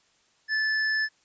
square tone, 1743 Hz, A6, 17 cents flat, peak -24 dBFS, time 0.48-1.09 s, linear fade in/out 50 ms, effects white hiss -65 dBFS RMS until 1.24 s + resampled to 16000 Hz

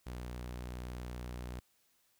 sawtooth tone with vibrato, 61.2 Hz, B1, 15 cents flat, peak -37 dBFS, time 0.06-1.6 s, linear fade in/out 10 ms, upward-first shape triangle, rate 7.6 Hz, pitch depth 8 cents each way, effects white hiss -73 dBFS RMS until 2.19 s

